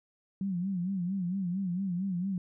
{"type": "tone with vibrato", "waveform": "sine", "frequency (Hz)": 185, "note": "F#3", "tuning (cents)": 0, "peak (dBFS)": -29, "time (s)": [0.41, 2.38], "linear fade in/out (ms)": 2, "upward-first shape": "sine", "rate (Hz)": 4.4, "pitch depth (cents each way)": 120, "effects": []}